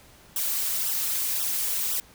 blue noise with flanger, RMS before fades -27 dBFS, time 0.36-2 s, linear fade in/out 2 ms, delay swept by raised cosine 0.43 to 5.63 ms, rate 1.9 Hz, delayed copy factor -0.9, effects pink hiss -53 dBFS RMS until 2.14 s

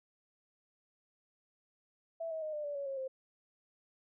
sine tone with pitch steps, 660 / 639 / 618.7 / 599 / 579.9 / 561.4 / 543.6 / 526.3 Hz, E5 / D#5 / D#5 / D5 / D5 / C#5 / C#5 / C5, +2 / +46 / -10 / +34 / -22 / +22 / -34 / +10 cents, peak -36 dBFS, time 2.2-3.08 s, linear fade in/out 10 ms, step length 110 ms, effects none

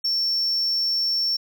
triangle tone, 5440 Hz, F8, 46 cents flat, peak -19 dBFS, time 0.04-1.37 s, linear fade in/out 10 ms, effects none

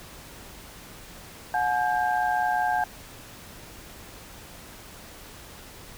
sine tone cluster, 727 / 852 / 1591 Hz, F#5 / G#5 / G6, -31 / +44 / +25 cents, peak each -25 / -26 / -29 dBFS, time 1.54-2.84 s, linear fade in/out 2 ms, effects pink hiss -45 dBFS RMS until 5.97 s

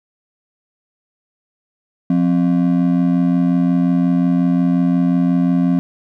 triangle ring-modulated tone, 219.7 Hz, A3, 2 cents flat, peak -7 dBFS, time 2.1-5.79 s, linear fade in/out 0 ms, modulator 42.8 Hz, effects none

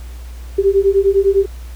sine beating tone pair, 387.7 / 397.6 Hz, G4 / G4, -19 / +25 cents, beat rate 9.9 Hz, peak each -13 dBFS, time 0.58-1.46 s, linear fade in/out 10 ms, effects added 60 Hz sine -28 dBFS peak until 1.75 s + pink hiss -44 dBFS RMS until 1.75 s

